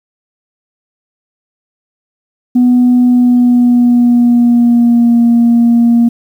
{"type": "tone with pitch glide", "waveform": "sine", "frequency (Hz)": [246.9, 235.1], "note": ["B3", "A#3"], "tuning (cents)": [0, 15], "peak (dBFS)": -3, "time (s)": [2.55, 6.09], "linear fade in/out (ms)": 10, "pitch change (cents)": -85, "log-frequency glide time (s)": [3.04, 5.21], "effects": ["tanh soft clip ceiling -2 dBFS", "7-bit"]}